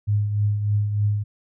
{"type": "tone with tremolo", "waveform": "sine", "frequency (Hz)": 103.83, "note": "G#2", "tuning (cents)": 0, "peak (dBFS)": -16, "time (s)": [0.07, 1.24], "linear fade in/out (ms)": 20, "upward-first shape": "triangle", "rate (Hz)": 3.3, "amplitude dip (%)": 55, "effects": []}